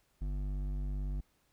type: tone with hard clipping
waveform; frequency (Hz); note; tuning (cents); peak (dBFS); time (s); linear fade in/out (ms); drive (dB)
triangle; 49; G1; 0; -35; 0.21-1.21; 10; 14
effects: pink hiss -73 dBFS RMS until 1.52 s